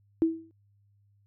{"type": "tone with exponential decay", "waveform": "sine", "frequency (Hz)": 326, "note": "E4", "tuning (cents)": -19, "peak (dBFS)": -17, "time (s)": [0.22, 0.51], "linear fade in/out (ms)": 0, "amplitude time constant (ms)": 61, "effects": ["added 101 Hz sine -62 dBFS peak until 1.26 s"]}